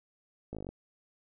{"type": "slowing click train", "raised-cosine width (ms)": 2, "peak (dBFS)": -27, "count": 9, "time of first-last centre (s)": [0.53, 0.69], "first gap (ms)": 18, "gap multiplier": 1.03, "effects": []}